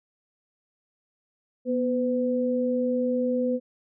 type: tone pair together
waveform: sine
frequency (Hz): 244.9 / 505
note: B3 / B4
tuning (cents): -14 / +39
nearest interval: octave + minor second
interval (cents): 1253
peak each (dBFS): -25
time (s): 1.65-3.6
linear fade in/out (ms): 50
effects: none